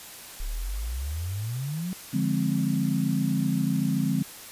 sine exponential sweep, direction up, 33.62 to 190 Hz, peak -28 dBFS, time 0.4-1.93 s, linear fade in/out 0 ms
sine chord, D half-diminished seventh, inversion none, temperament equal, 146.83 / 174.61 / 207.7 / 261.6 Hz, D3 / F3 / Ab3 / C4, 0 / 0 / 0 / 0 cents, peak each -28 dBFS, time 2.13-4.23 s, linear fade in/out 10 ms
effects white hiss -43 dBFS RMS until 4.51 s + resampled to 32000 Hz

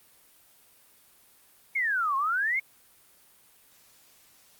sine exponential two-way sweep, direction down then up, 2225 to 1057 to 2225 Hz, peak -24 dBFS, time 1.75-2.6 s, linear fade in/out 10 ms, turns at 2.16 s, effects white hiss -59 dBFS RMS until 4.59 s + Opus 32 kbps

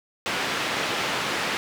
white band-pass noise, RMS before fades -27 dBFS, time 0.26-1.57 s, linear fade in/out 0 ms, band 140 to 2800 Hz, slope 12 dB/octave, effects none

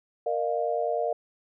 sine chord, Bb suspended fourth, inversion none, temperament equal with one note detuned, 466.2 / 608.4 / 698.5 Hz, Bb4 / Eb5 / F5, 0 / -39 / 0 cents, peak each -29 dBFS, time 0.26-1.13 s, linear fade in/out 5 ms, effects none

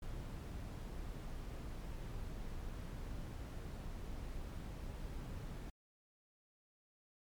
brown noise, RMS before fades -45 dBFS, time 0.02-5.7 s, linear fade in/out 5 ms, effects MP3 96 kbps

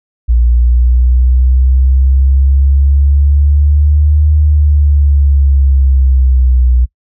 sine linear two-way sweep, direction up then down, 58.6 to 75.7 to 61.1 Hz, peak -5 dBFS, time 0.28-6.86 s, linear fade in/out 20 ms, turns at 4.33 s, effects noise-tail reverb RT60 0.1 s tail -24 dB re dry

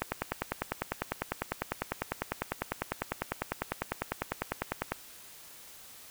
click train, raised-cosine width 0.5 ms, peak -14 dBFS, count 50, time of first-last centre 0.02-4.92 s, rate 10 Hz, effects white hiss -51 dBFS RMS until 6.1 s

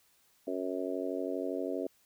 harmonic tone, 92.5 Hz, F#2, in tune, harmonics 3 / 4 / 5 / 6 / 7, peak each -37 / -38 / -39 / -40 / -40 dBFS, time 0.47-1.87 s, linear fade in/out 5 ms, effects white hiss -68 dBFS RMS until 2.05 s

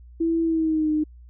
sine tone with pitch glide, 330 to 306.1 Hz, E4 to D#4, +2 to -28 cents, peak -19 dBFS, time 0.2-1.04 s, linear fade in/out 10 ms, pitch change -130 cents, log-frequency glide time 0.43-0.91 s, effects added 60 Hz sine -43 dBFS peak until 1.29 s

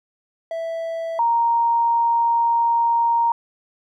triangle / sine tone pair in turn, 659.3 / 932.4 Hz, E5 / A#5, 0 / 0 cents, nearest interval tritone, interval 600 cents, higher second, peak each -22 / -15 dBFS, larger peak second, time 0.51-1.19 / 1.19-3.32 s, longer second, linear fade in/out 2 ms, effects none

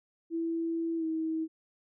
sine tone with pitch glide, 330.8 to 320.3 Hz, E4 to E4, +6 to -50 cents, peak -29 dBFS, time 0.3-1.48 s, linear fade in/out 50 ms, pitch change -56 cents, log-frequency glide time 0.97-1.05 s, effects none

